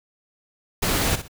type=noise with echo; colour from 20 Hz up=pink; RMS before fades=-22 dBFS; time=0.82-1.16 s; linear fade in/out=10 ms; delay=61 ms; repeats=2; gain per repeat=-11 dB; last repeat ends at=1.282 s; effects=none